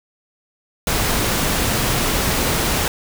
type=noise; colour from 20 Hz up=pink; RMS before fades=-19 dBFS; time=0.87-2.88 s; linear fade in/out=2 ms; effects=none